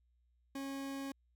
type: tone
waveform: 40% pulse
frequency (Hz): 273.6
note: C#4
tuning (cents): -23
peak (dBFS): -39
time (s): 0.55-1.12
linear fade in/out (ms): 5
effects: added 60 Hz sine -70 dBFS peak until 1.35 s